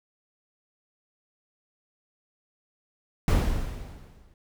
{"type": "noise with exponential decay", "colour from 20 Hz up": "brown", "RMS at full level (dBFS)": -18, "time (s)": [3.28, 4.34], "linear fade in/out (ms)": 1, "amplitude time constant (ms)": 230, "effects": []}